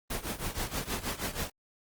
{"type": "noise with tremolo", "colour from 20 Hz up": "pink", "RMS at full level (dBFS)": -31, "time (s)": [0.1, 1.5], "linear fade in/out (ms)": 5, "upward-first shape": "triangle", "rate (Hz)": 6.3, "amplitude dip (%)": 90, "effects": ["Opus 24 kbps"]}